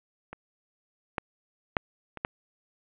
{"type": "clicks", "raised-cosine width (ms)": 0.5, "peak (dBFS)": [-24, -13, -8, -23, -12], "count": 5, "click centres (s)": [0.33, 1.182, 1.768, 2.173, 2.249], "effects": ["resampled to 8000 Hz", "8-bit"]}